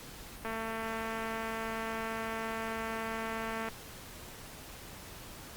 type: click train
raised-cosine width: 0.5 ms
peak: -23 dBFS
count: 726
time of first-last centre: 0.45-3.687 s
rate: 224 Hz
effects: pink hiss -48 dBFS RMS until 5.56 s + Opus 48 kbps